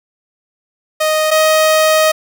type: tone pair in turn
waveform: sawtooth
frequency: 622.3 / 627 Hz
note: D#5 / D#5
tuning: 0 / +13 cents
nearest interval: unison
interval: 13 cents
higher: second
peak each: -8 / -5 dBFS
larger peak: second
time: 1-1.31 / 1.31-2.12 s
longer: second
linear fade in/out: 10 ms
effects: 7-bit